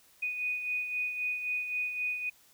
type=beating tone pair; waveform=sine; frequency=2481 / 2484.8 Hz; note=D#7 / D#7; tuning=-6 / -3 cents; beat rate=3.8 Hz; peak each=-31 / -40 dBFS; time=0.22-2.3 s; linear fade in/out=10 ms; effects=white hiss -62 dBFS RMS until 2.53 s